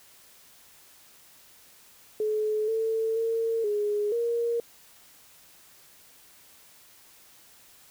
sine tone with pitch steps, 428.7 / 446.4 / 454.4 / 415.5 / 469 Hz, A4 / A4 / A#4 / G#4 / A#4, -45 / +25 / -44 / +1 / +11 cents, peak -24 dBFS, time 2.2-4.6 s, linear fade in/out 2 ms, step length 480 ms, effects white hiss -55 dBFS RMS until 7.9 s

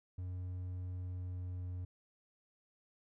triangle tone with pitch glide, 90.9 to 90.27 Hz, F#2 to F#2, -30 to -42 cents, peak -37 dBFS, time 0.18-1.85 s, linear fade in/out 5 ms, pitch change -12 cents, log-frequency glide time 0.94-1.63 s, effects none

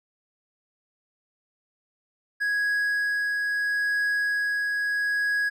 triangle tone with tremolo, 1661.2 Hz, G#6, in tune, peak -20 dBFS, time 2.4-5.5 s, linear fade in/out 20 ms, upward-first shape triangle, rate 0.76 Hz, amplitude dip 25%, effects none

